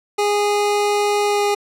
25% pulse tone with pitch glide, 412.2 to 409.6 Hz, G#4 to G#4, -13 to -24 cents, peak -12 dBFS, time 0.18-1.55 s, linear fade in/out 10 ms, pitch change -11 cents, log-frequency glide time 1.26-1.43 s, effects low-pass 11000 Hz 12 dB/octave

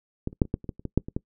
clicks, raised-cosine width 3 ms, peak -14 / -30 / -6 / -28 / -12 / -29 / -18 / -30 / -18 / -6 / -22 / -14 dBFS, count 12, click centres 0.274 / 0.329 / 0.418 / 0.453 / 0.541 / 0.643 / 0.692 / 0.795 / 0.853 / 0.976 / 1.085 / 1.165 s, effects noise-tail reverb RT60 0.1 s tail -23 dB re dry

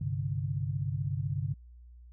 sine chord, G suspended fourth, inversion none, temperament equal with one note detuned, 99.02 / 130.81 / 146.83 Hz, G2 / C3 / D3, +18 / 0 / 0 cents, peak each -34 dBFS, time 0.01-1.54 s, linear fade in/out 5 ms, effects added 60 Hz sine -49 dBFS peak until 2.12 s

